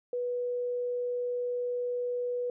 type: tone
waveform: sine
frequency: 490 Hz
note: B4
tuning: 14 cents flat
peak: -29 dBFS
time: 0.13-2.5 s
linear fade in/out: 2 ms
effects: none